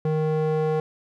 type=tone with band-pass filter sweep; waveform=square; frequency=155.56 Hz; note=D#3; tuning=in tune; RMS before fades=-23 dBFS; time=0.05-0.8 s; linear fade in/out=2 ms; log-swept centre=340 to 510 Hz; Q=1.6; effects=none